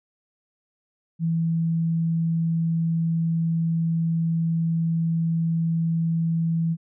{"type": "tone", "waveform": "sine", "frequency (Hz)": 164.81, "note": "E3", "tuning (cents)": 0, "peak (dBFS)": -20, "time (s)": [1.19, 6.77], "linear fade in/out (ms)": 50, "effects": []}